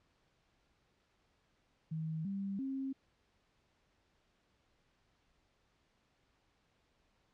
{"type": "tone with pitch steps", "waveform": "sine", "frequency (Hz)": [159, 196.7, 268.4], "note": ["D#3", "G3", "C4"], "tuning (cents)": [38, 6, 44], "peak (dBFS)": -36, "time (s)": [1.91, 2.93], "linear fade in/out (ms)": 10, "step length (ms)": 340, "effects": ["pink hiss -75 dBFS RMS until 7.33 s", "low-pass 5000 Hz 12 dB/octave"]}